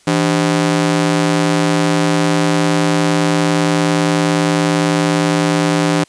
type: ring-modulated tone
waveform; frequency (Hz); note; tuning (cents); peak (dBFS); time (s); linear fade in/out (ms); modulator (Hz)
sawtooth; 229.4; A#3; -28; -5; 0.07-6.04; 5; 64.8
effects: white hiss -50 dBFS RMS until 6.08 s + resampled to 22050 Hz